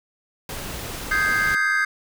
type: noise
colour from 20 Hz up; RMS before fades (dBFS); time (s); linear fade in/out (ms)
pink; -32; 0.49-1.55; 2
type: chord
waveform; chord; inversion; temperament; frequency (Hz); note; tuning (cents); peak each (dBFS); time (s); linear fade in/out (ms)
triangle; Ab major seventh; second; equal; 1244.5 / 1568 / 1661.2 / 2093; Eb6 / G6 / Ab6 / C7; 0 / 0 / 0 / 0; -25 / -19 / -24 / -24; 1.11-1.85; 5
effects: none